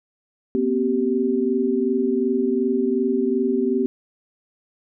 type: tone cluster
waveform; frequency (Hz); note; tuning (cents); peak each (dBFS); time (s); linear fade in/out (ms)
sine; 239.6 / 262.3 / 387.2; A#3 / C4 / G4; +48 / +4 / -21; -23 / -23 / -21; 0.55-3.86; 0
effects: none